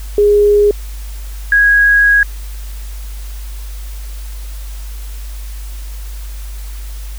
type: tone pair in turn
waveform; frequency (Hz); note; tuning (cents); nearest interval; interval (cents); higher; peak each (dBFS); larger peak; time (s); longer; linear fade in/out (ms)
sine; 412.8 / 1651.2; G#4 / G#6; -10 / -10; 2 octaves; 2400; second; -6; neither; 0.18-0.71 / 1.52-2.23; second; 2
effects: added 50 Hz sine -23 dBFS peak until 7.18 s + white hiss -38 dBFS RMS until 7.18 s